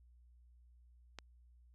click, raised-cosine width 0.2 ms, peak -28 dBFS, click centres 1.187 s, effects added 60 Hz sine -61 dBFS peak until 1.74 s

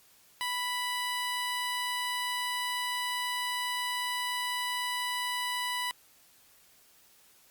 15% pulse tone, 987.8 Hz, B5, in tune, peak -24 dBFS, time 0.41-5.91 s, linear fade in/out 0 ms, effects white hiss -61 dBFS RMS until 7.5 s + Opus 48 kbps

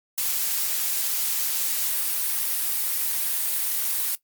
blue noise, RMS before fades -25 dBFS, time 0.18-4.15 s, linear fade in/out 0 ms, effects noise-tail reverb RT60 0.1 s tail -18 dB re dry + Opus 48 kbps

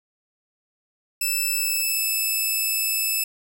5% pulse tone with pitch glide, 2637 to 2620 Hz, E7 to E7, 0 to -11 cents, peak -13 dBFS, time 1.21-3.24 s, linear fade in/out 5 ms, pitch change -11 cents, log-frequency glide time 1.47-2.01 s, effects none

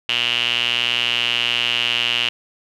sawtooth tone with band-pass filter, 119.6 Hz, A#2, 45 cents sharp, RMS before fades -20 dBFS, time 0.09-2.29 s, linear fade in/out 0 ms, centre 2900 Hz, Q 9.1, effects none

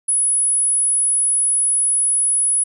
sine tone, 10180 Hz, D#9, 39 cents sharp, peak -14 dBFS, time 0.08-2.64 s, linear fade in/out 10 ms, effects none

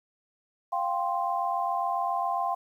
sine chord, F suspended second, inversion none, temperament just, 698.5 / 785.8 / 1047.7 Hz, F5 / G5 / C6, 0 / +4 / +2 cents, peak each -30 dBFS, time 0.72-2.55 s, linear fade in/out 10 ms, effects 10-bit

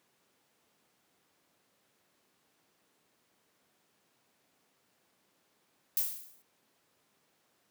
violet noise with exponential decay, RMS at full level -27 dBFS, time 5.97-6.42 s, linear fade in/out 1 ms, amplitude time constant 97 ms, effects pink hiss -72 dBFS RMS until 7.7 s + high-pass 200 Hz 12 dB/octave

